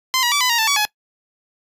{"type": "tone with pitch steps", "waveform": "10% pulse", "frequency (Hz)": [1036, 960, 1156, 1003, 937, 885, 1134, 844], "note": ["C6", "B5", "D6", "B5", "A#5", "A5", "C#6", "G#5"], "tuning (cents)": [-17, -49, -28, 26, 9, 10, 39, 28], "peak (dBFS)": -7, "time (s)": [0.14, 0.852], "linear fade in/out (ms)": 0, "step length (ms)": 89, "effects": ["noise-tail reverb RT60 0.1 s tail -21 dB re dry", "resampled to 32000 Hz"]}